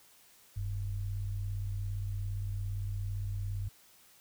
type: tone pair together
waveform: sine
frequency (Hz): 41.51 / 99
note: E1 / G2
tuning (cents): +13 / +18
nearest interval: octave + minor third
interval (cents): 1505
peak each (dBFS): -38 / -34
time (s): 0.56-3.69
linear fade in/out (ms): 10
effects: white hiss -61 dBFS RMS until 4.2 s